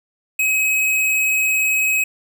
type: tone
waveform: square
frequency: 2547 Hz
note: D#7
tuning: 40 cents sharp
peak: -16 dBFS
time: 0.39-2.04 s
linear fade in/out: 5 ms
effects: none